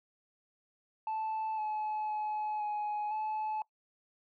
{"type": "tone with pitch steps", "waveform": "sine", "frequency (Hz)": [876, 856, 851, 839, 862], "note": ["A5", "A5", "G#5", "G#5", "A5"], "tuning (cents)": [-8, -48, 42, 17, -36], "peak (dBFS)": -30, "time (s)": [1.07, 3.62], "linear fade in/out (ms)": 2, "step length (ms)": 510, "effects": ["noise-tail reverb RT60 0.1 s tail -23 dB re dry", "tanh soft clip ceiling -31 dBFS"]}